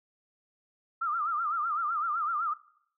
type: tone with vibrato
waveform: sine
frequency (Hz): 1279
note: D#6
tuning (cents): +47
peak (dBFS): -27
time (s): 1.01-2.54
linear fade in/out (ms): 10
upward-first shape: sine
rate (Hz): 7.9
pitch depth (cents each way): 140
effects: noise-tail reverb RT60 0.7 s tail -21 dB re dry